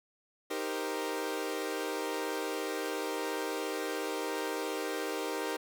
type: chord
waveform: sawtooth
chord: C minor seventh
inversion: first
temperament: equal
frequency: 311.1 / 392 / 466.2 / 523.3 Hz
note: Eb4 / G4 / Bb4 / C5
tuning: 0 / 0 / 0 / 0 cents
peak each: -35 / -34 / -34 / -37 dBFS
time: 0.5-5.57 s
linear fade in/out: 10 ms
effects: none